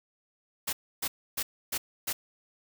white noise bursts, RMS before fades -31 dBFS, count 5, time 0.67-2.13 s, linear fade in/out 10 ms, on 60 ms, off 290 ms, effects none

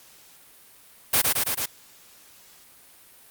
white noise with echo, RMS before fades -19 dBFS, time 1.13-1.22 s, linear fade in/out 10 ms, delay 110 ms, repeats 4, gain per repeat -2 dB, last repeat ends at 1.66 s, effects white hiss -52 dBFS RMS until 3.3 s + Opus 48 kbps

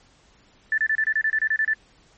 sine tone bursts, 1760 Hz, A6, in tune, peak -18 dBFS, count 12, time 0.72-1.735 s, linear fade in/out 2 ms, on 58 ms, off 29 ms, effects pink hiss -57 dBFS RMS until 2.17 s + MP3 32 kbps

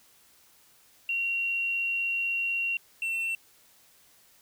sine / triangle tone pair in turn, 2748 / 2702 Hz, F7 / E7, -29 / +42 cents, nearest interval unison, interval 29 cents, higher first, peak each -26 dBFS, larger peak neither, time 1.09-2.77 / 3.02-3.35 s, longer first, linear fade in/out 2 ms, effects white hiss -60 dBFS RMS until 4.41 s

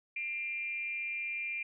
sine tone with frequency modulation, 2382 Hz, D7, 24 cents sharp, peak -34 dBFS, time 0.16-1.63 s, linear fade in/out 5 ms, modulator 280 Hz, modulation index 0.47, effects none

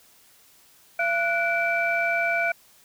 sine tone cluster, 680 / 1472 / 2323 Hz, F5 / F#6 / D7, -46 / -9 / -20 cents, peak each -25 dBFS, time 0.99-2.52 s, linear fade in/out 5 ms, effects tanh soft clip ceiling -12 dBFS + white hiss -56 dBFS RMS until 2.84 s

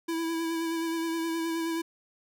square tone with vibrato, 329.6 Hz, E4, in tune, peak -29 dBFS, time 0.08-1.82 s, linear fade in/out 10 ms, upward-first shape sine, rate 9.5 Hz, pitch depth 23 cents each way, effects none

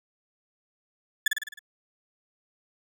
35% pulse tone with echo, 1725 Hz, A6, 35 cents flat, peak -17 dBFS, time 1.26-1.28 s, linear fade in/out 5 ms, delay 52 ms, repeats 6, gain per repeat -4 dB, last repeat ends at 1.592 s, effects none

